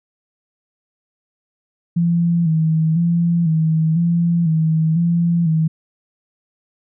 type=tone with vibrato; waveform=sine; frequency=164.81 Hz; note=E3; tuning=in tune; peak=-13 dBFS; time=1.96-5.68 s; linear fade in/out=10 ms; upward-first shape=square; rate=1 Hz; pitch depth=57 cents each way; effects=none